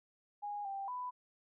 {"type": "tone with pitch steps", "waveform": "sine", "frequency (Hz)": [823, 787, 995], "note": ["G#5", "G5", "B5"], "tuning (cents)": [-16, 7, 13], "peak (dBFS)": -38, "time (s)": [0.42, 1.11], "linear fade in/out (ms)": 20, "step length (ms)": 230, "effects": []}